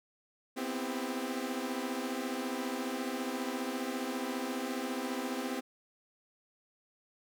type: chord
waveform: sawtooth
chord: C major seventh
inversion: third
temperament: equal with one note detuned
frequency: 246.9 / 261.6 / 329.6 / 400 Hz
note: B3 / C4 / E4 / G4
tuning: 0 / 0 / 0 / +35 cents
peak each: -36 / -33 / -39 / -38 dBFS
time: 0.56-5.61 s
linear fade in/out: 20 ms
effects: none